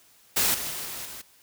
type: noise with level steps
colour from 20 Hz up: white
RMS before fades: -23 / -32 / -34 / -36 / -40 dBFS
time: 0.36-1.22 s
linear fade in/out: 10 ms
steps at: 0.54 / 0.7 / 0.85 / 1.05 s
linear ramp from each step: 5 ms
effects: white hiss -58 dBFS RMS until 1.42 s